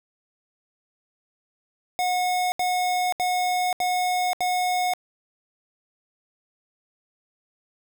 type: tone bursts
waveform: square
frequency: 727 Hz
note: F#5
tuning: 31 cents flat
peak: -22 dBFS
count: 5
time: 1.99-4.936 s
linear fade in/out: 0 ms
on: 530 ms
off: 74 ms
effects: none